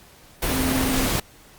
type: tone in noise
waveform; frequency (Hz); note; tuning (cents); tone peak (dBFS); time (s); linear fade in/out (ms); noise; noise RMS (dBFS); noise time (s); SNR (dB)
sine; 261.6; C4; 0; -23; 0.51-1.07; 5; pink; -23; 0.42-1.2; -3
effects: pink hiss -50 dBFS RMS until 1.58 s + Opus 48 kbps